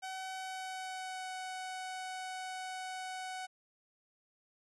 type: tone with pitch glide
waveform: sawtooth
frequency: 756 to 746 Hz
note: F#5 to F#5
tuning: +37 to +14 cents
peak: -36 dBFS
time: 0.02-3.47 s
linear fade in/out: 20 ms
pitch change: -23 cents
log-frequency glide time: 0.33-1.31 s
effects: resampled to 24000 Hz